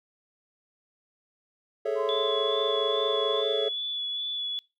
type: chord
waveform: triangle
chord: A major seventh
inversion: third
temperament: equal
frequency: 415.3 / 440 / 554.4 / 659.3 Hz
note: G#4 / A4 / C#5 / E5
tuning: 0 / 0 / 0 / 0 cents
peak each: -29 / -27 / -29 / -32 dBFS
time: 1.85-3.69 s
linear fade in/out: 10 ms
type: tone with pitch glide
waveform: sine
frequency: 1033 to 1056.5 Hz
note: C6 to C6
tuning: -22 to +16 cents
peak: -33 dBFS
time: 1.95-3.44 s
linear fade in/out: 50 ms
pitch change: +38 cents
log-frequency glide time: 2.14-2.44 s
type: tone with vibrato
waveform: sine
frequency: 3430 Hz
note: A7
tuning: 45 cents flat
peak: -29 dBFS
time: 2.09-4.59 s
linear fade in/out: 0 ms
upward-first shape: sine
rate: 2.4 Hz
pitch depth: 16 cents each way
effects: noise-tail reverb RT60 0.3 s tail -26 dB re dry